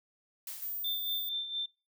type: noise with exponential decay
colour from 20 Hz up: blue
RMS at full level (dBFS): -39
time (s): 0.47-1.16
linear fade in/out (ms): 2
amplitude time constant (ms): 150
type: tone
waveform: sine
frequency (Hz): 14720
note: A#9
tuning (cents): -23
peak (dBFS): -35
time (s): 0.62-1.29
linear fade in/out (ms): 2
type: tone with tremolo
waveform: sine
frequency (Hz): 3566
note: A7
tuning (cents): +22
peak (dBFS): -31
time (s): 0.84-1.66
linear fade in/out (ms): 5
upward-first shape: sine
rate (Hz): 4.3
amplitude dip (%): 60
effects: noise-tail reverb RT60 0.3 s tail -24 dB re dry